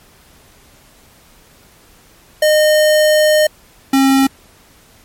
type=tone pair in turn; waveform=square; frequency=612 / 269.7 Hz; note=D#5 / C#4; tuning=-29 / -47 cents; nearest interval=octave + major second; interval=1418 cents; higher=first; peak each=-9 dBFS; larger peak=neither; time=2.42-3.47 / 3.93-4.27 s; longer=first; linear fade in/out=5 ms; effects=pink hiss -47 dBFS RMS until 5.04 s + MP3 64 kbps